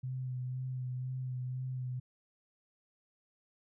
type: tone with vibrato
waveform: sine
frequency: 127.8 Hz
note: C3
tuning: 40 cents flat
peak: -35 dBFS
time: 0.03-2 s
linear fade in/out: 10 ms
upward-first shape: sine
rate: 2 Hz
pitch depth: 23 cents each way
effects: none